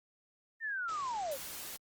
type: linear sweep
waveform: sine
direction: down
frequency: 1839 to 492.4 Hz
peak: -34 dBFS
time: 0.6-1.38 s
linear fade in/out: 50 ms
type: noise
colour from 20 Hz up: white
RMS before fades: -44 dBFS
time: 0.88-1.77 s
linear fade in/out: 10 ms
effects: Opus 24 kbps